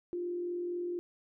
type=tone with frequency modulation; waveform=sine; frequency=351.1 Hz; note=F4; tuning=9 cents sharp; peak=-33 dBFS; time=0.13-0.99 s; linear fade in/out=0 ms; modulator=44.1 Hz; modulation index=0.28; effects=none